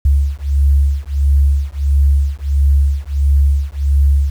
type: beating tone pair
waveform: sine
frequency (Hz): 69.3 / 70.8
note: C#2 / C#2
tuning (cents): 0 / +37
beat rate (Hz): 1.5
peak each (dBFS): -13 / -13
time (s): 0.05-4.3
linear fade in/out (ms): 5
effects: 7-bit